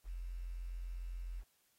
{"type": "tone with quantisation", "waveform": "sine", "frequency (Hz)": 43.65, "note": "F1", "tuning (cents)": 0, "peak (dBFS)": -40, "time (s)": [0.04, 1.44], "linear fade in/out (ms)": 50, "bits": 11, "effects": ["white hiss -75 dBFS RMS until 1.78 s", "AAC 48 kbps"]}